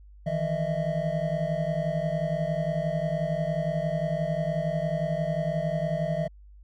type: tone cluster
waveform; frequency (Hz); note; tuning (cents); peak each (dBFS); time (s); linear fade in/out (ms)
triangle; 154 / 165.1 / 615 / 661; D#3 / E3 / D#5 / E5; -17 / +3 / -20 / +5; -29; 0.26-6.28; 10
effects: added 50 Hz sine -47 dBFS peak until 6.63 s